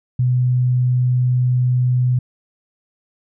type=tone; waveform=sine; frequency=125.3 Hz; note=B2; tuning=25 cents sharp; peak=-13 dBFS; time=0.19-2.19 s; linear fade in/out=5 ms; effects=none